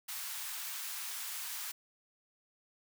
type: high-pass noise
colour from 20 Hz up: white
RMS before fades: -41 dBFS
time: 0.08-1.72 s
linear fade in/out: 10 ms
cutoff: 890 Hz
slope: 24 dB/octave
effects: none